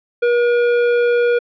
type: tone with hard clipping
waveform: triangle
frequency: 479.5 Hz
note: A#4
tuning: 49 cents sharp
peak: -14 dBFS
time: 0.22-1.39 s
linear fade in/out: 10 ms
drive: 16 dB
effects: low-pass 3000 Hz 12 dB/octave